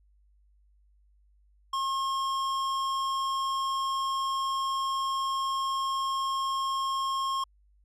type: tone with hard clipping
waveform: sine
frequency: 1076 Hz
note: C6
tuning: 48 cents sharp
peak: -29 dBFS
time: 1.73-7.44 s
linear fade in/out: 5 ms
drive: 13 dB
effects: added 50 Hz sine -60 dBFS peak until 7.84 s